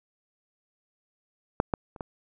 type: clicks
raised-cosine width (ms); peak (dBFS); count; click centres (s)
1; -7 / -11 / -30 / -19; 4; 1.601 / 1.738 / 1.962 / 2.008
effects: none